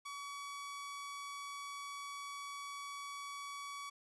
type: tone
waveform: sawtooth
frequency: 1134 Hz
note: C#6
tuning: 39 cents sharp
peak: -40 dBFS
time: 0.05-3.9 s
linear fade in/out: 10 ms
effects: resampled to 24000 Hz + 12-bit